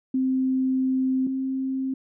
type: tone pair in turn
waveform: sine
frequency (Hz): 261 / 264.6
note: C4 / C4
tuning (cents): -4 / +20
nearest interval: unison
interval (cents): 24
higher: second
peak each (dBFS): -20 / -24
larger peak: first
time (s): 0.14-1.27 / 1.27-1.94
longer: first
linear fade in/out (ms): 5
effects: none